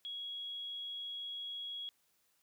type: tone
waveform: sine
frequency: 3322 Hz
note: G#7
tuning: in tune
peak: -40 dBFS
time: 0.05-1.89 s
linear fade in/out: 0 ms
effects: white hiss -75 dBFS RMS until 2.42 s